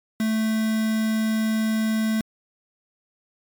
triangle tone with quantisation, 220 Hz, A3, in tune, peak -18 dBFS, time 0.2-2.21 s, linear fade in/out 2 ms, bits 5, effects MP3 96 kbps

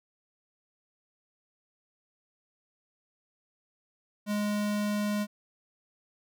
square tone, 207.7 Hz, G#3, in tune, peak -28 dBFS, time 4.26-5.27 s, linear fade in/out 50 ms, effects none

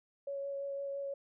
sine tone with vibrato, 557 Hz, C#5, 8 cents sharp, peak -36 dBFS, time 0.27-1.14 s, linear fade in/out 5 ms, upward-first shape sine, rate 5.9 Hz, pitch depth 10 cents each way, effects none

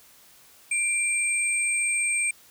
sine tone pair together, 2359 / 8407 Hz, D7 / C9, +7 / +7 cents, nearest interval octave + minor seventh, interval 2200 cents, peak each -25 dBFS, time 0.71-2.31 s, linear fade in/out 5 ms, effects white hiss -54 dBFS RMS until 2.5 s

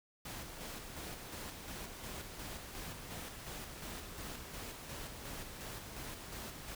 pink noise with tremolo, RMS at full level -45 dBFS, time 0.25-6.75 s, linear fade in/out 5 ms, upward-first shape square, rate 2.8 Hz, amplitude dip 35%, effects none

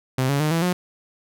sawtooth tone with pitch steps, 130 / 140.95 / 152.82 / 165.69 / 179.65 Hz, C3 / C#3 / D#3 / E3 / F3, -11 / +29 / -31 / +9 / +49 cents, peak -15 dBFS, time 0.18-0.73 s, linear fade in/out 5 ms, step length 110 ms, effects none

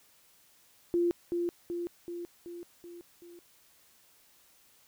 sine tone with echo, 346.3 Hz, F4, 15 cents flat, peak -24 dBFS, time 0.94-1.11 s, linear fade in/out 0 ms, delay 380 ms, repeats 6, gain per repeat -4 dB, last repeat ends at 3.39 s, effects white hiss -63 dBFS RMS until 4.87 s

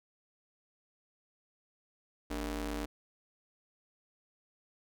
sawtooth ring-modulated tone, 172.3 Hz, F3, 23 cents flat, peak -28 dBFS, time 2.3-2.86 s, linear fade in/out 10 ms, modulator 121 Hz, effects none

